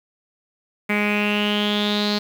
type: tone with low-pass filter sweep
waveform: sawtooth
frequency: 207.7 Hz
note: G#3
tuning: in tune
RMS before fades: -21 dBFS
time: 0.89-2.19 s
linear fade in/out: 10 ms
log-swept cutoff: 2200 to 4300 Hz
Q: 8
effects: 7-bit

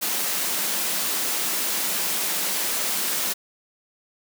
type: high-pass noise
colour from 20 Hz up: white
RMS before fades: -25 dBFS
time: 0.01-3.34 s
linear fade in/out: 20 ms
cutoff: 160 Hz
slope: 96 dB/octave
effects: none

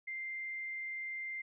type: tone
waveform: sine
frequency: 2093 Hz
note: C7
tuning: in tune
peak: -38 dBFS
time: 0.07-1.42 s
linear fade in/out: 10 ms
effects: none

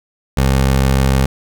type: tone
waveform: 20% pulse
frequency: 66.7 Hz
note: C2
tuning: 34 cents sharp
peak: -6 dBFS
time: 0.37-1.26 s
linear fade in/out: 5 ms
effects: none

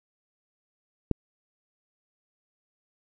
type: click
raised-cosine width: 3 ms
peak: -10 dBFS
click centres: 1.113 s
effects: none

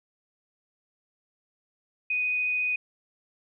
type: tone with vibrato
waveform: sine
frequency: 2489 Hz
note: D#7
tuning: in tune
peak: -24 dBFS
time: 2.1-2.76 s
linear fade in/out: 5 ms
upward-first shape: triangle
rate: 14 Hz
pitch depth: 10 cents each way
effects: none

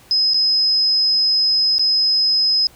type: tone with dropouts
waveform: sine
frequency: 5080 Hz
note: D#8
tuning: 35 cents sharp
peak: -13 dBFS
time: 0.11-2.67 s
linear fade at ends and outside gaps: 1 ms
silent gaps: 0.336-0.343 / 1.783-1.794 s
effects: pink hiss -48 dBFS RMS until 2.75 s

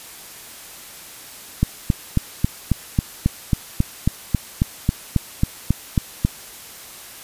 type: click train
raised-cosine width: 5 ms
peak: -3 dBFS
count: 18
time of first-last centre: 1.63-6.25 s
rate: 3.68 Hz
effects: white hiss -39 dBFS RMS until 7.23 s + resampled to 32000 Hz

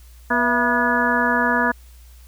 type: harmonic tone with a mistuned harmonic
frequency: 242.8 Hz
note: B3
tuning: 29 cents flat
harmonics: 1 / 2 / 3 / 4 / 5 / 6 / 7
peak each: -23 / -27 / -26 / -22 / -27 / -24 / -21 dBFS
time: 0.3-1.72 s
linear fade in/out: 10 ms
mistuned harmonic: 3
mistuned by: -140 cents
effects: added 60 Hz sine -42 dBFS peak until 2.27 s + white hiss -54 dBFS RMS until 2.27 s

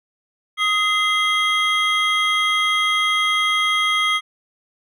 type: tone cluster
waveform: triangle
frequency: 1255 / 2066 / 3257 Hz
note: D#6 / C7 / G#7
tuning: +15 / -22 / -34 cents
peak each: -19 dBFS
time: 0.57-4.21 s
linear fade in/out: 50 ms
effects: none

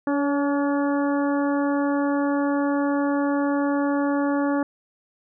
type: harmonic tone with a mistuned harmonic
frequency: 284.9 Hz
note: C#4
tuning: 48 cents sharp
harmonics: 1 / 2 / 3 / 4 / 5 / 6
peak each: -21 / -27 / -31 / -33 / -35 / -37 dBFS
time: 0.07-4.63 s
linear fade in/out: 2 ms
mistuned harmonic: 2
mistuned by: -18 cents
effects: none

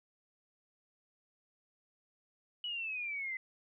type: exponential sweep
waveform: sine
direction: down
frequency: 2960 to 2028 Hz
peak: -36 dBFS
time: 2.64-3.37 s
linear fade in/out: 2 ms
effects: none

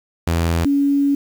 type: tone pair in turn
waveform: sawtooth / sine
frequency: 83.7 / 281.5 Hz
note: E2 / C#4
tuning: +27 / +27 cents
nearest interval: octave + major sixth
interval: 2100 cents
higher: second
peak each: -12 / -13 dBFS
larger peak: first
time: 0.27-0.65 / 0.65-1.15 s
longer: second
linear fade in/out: 5 ms
effects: 7-bit

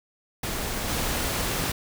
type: noise with level steps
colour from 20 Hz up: pink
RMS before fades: -30 / -27 dBFS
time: 0.43-1.72 s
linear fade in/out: 5 ms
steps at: 0.88 s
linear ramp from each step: 20 ms
effects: none

